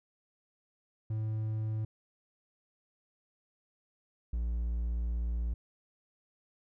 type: tone pair in turn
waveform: triangle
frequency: 109.1 / 58.09 Hz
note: A2 / A#1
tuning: -14 / -5 cents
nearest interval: major seventh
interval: 1091 cents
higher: first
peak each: -29 / -28 dBFS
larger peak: second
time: 1.1-1.85 / 4.33-5.54 s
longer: second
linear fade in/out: 5 ms
effects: none